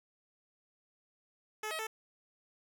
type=tone with pitch steps; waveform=10% pulse; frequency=429.9 / 636 / 440.5 Hz; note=A4 / D#5 / A4; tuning=-40 / +38 / +2 cents; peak=-28 dBFS; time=1.63-1.87 s; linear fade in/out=5 ms; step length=80 ms; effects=none